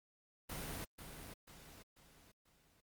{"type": "noise with echo", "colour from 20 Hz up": "pink", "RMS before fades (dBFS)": -44, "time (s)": [0.49, 0.85], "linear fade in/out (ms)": 10, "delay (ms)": 490, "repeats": 4, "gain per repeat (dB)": -7, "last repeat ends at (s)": 2.81, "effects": ["Opus 32 kbps"]}